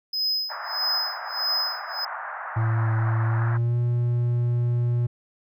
triangle tone with tremolo, 5060 Hz, D#8, 28 cents sharp, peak -20 dBFS, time 0.13-2.05 s, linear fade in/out 5 ms, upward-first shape sine, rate 1.6 Hz, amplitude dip 95%
white band-pass noise, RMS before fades -34 dBFS, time 0.49-3.58 s, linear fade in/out 20 ms, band 650 to 1700 Hz, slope 48 dB/octave
triangle tone with pitch glide, 112.2 to 120.25 Hz, A2 to B2, +34 to -46 cents, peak -18 dBFS, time 2.56-5.07 s, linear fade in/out 10 ms, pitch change +120 cents, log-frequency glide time 3.24-3.77 s
effects none

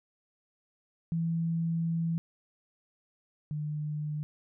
sine tone pair in turn, 165.7 / 150.52 Hz, E3 / D3, +9 / +43 cents, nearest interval major second, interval 166 cents, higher first, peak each -27 / -31 dBFS, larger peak first, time 1.12-2.18 / 3.51-4.23 s, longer first, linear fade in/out 0 ms, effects none

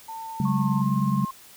sine tone, 897 Hz, A5, 33 cents sharp, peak -33 dBFS, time 0.08-0.82 s, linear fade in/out 10 ms
sine chord, C# suspended fourth, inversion none, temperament equal with one note detuned, 138.59 / 188.67 / 207.7 Hz, C#3 / F#3 / G#3, 0 / +34 / 0 cents, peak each -25 dBFS, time 0.4-1.25 s, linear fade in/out 2 ms
sine tone with pitch glide, 1091 to 1065.5 Hz, C#6 to C6, -28 to +31 cents, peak -30 dBFS, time 0.45-1.31 s, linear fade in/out 5 ms, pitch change -41 cents, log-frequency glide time 0.59-0.69 s
effects white hiss -49 dBFS RMS until 1.56 s

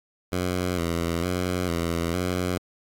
10% pulse tone with vibrato, 87.31 Hz, F2, in tune, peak -16 dBFS, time 0.32-2.58 s, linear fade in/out 5 ms, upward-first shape square, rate 1.1 Hz, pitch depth 61 cents each way, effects AAC 64 kbps

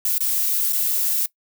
violet noise with dropouts, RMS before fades -21 dBFS, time 0.05-1.26 s, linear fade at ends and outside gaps 2 ms, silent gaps 0.182-0.205 / 0.725-0.73 s, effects noise-tail reverb RT60 0.1 s tail -20 dB re dry

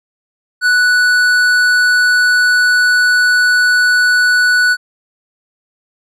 sine tone with tanh clipping, 1480 Hz, F#6, in tune, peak -10 dBFS, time 0.61-4.77 s, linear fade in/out 50 ms, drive 12 dB, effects none

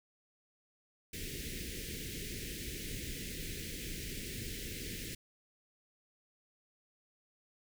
pink band-stop noise, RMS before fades -42 dBFS, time 1.13-5.15 s, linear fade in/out 5 ms, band 470 to 1800 Hz, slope 48 dB/octave, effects none

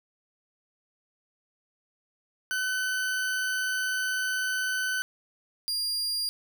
40% pulse tone pair in turn, 1512 / 4800 Hz, F#6 / D8, +37 / +37 cents, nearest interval octave + minor sixth, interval 2000 cents, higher second, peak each -26 dBFS, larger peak neither, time 2.51-5.02 / 5.68-6.29 s, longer first, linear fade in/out 0 ms, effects none

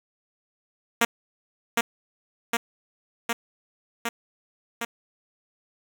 5% pulse tone with echo, 233.1 Hz, A#3, in tune, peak -6 dBFS, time 1.01-1.05 s, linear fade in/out 5 ms, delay 760 ms, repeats 5, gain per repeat -2 dB, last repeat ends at 4.85 s, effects none

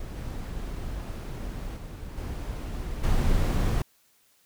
brown noise with level steps, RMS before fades -36 / -34 / -38 / -33 / -24 dBFS, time 0-3.82 s, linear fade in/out 2 ms, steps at 0.16 / 1.76 / 2.17 / 3.03 s, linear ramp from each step 10 ms, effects white hiss -64 dBFS RMS until 4.45 s

